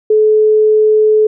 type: tone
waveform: sine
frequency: 430 Hz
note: A4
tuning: 40 cents flat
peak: -6 dBFS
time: 0.1-1.27 s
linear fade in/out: 5 ms
effects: none